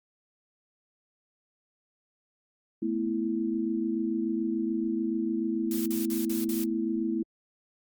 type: chord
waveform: sine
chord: A suspended second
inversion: none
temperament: equal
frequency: 220 / 246.9 / 329.6 Hz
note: A3 / B3 / E4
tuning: 0 / 0 / 0 cents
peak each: -31 / -33 / -29 dBFS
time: 2.82-7.23 s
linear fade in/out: 5 ms
type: noise bursts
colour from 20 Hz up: blue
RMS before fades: -37 dBFS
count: 5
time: 5.71-6.64 s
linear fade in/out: 2 ms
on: 150 ms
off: 45 ms
effects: Opus 32 kbps